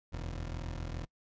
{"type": "tone pair together", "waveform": "20% pulse", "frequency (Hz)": [42.51, 77.78], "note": ["F1", "D#2"], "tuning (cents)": [-46, 0], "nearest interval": "minor seventh", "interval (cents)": 1046, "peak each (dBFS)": [-33, -39], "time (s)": [0.12, 1.06], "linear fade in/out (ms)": 20, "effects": ["noise-tail reverb RT60 0.1 s tail -25 dB re dry", "resampled to 16000 Hz"]}